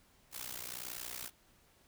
white noise with amplitude modulation, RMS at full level -40 dBFS, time 0.31-1.31 s, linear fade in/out 50 ms, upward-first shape sine, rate 61.3 Hz, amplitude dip 90%, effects pink hiss -67 dBFS RMS until 1.87 s

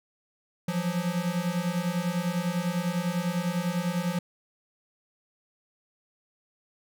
square beating tone pair, 170.9 / 180.9 Hz, F3 / F#3, -37 / -39 cents, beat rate 10 Hz, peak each -30 dBFS, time 0.68-4.19 s, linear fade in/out 5 ms, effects none

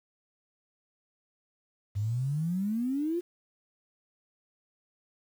sine exponential sweep, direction up, 98 to 359.6 Hz, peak -27 dBFS, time 1.95-3.21 s, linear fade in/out 20 ms, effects 9-bit

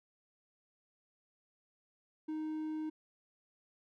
triangle tone, 311.1 Hz, D#4, in tune, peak -34 dBFS, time 2.28-2.9 s, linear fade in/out 10 ms, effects none

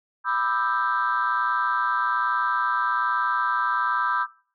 sine chord, E minor seventh, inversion second, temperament equal with one note detuned, 987.8 / 1197.3 / 1318.5 / 1568 Hz, B5 / D6 / E6 / G6, 0 / +33 / 0 / 0 cents, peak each -26 dBFS, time 0.24-4.27 s, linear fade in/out 50 ms, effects noise-tail reverb RT60 0.4 s tail -19 dB re dry + tanh soft clip ceiling -14 dBFS

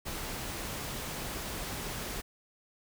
pink noise, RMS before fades -38 dBFS, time 0.05-2.22 s, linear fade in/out 20 ms, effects none

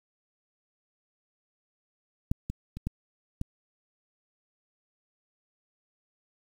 clicks, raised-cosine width 5 ms, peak -13 / -20 / -25 / -17 / -18 dBFS, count 5, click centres 2.315 / 2.5 / 2.77 / 2.87 / 3.414 s, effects 8-bit

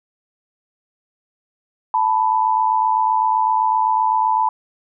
sine tone pair together, 880 / 987.8 Hz, A5 / B5, 0 / 0 cents, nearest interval major second, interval 200 cents, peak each -17 dBFS, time 1.94-4.49 s, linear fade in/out 2 ms, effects none

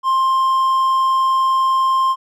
triangle tone, 1055 Hz, C6, 14 cents sharp, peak -11 dBFS, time 0.03-2.16 s, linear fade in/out 50 ms, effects none

